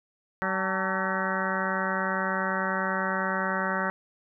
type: harmonic tone with a mistuned harmonic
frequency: 190.2 Hz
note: F#3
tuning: 48 cents sharp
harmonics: 1 / 2 / 3 / 4 / 5 / 6 / 7 / 8 / 9 / 10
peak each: -33 / -38 / -34 / -38 / -34 / -35 / -34 / -32 / -38 / -35 dBFS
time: 0.42-3.9 s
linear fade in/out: 0 ms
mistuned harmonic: 5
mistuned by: -85 cents
effects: none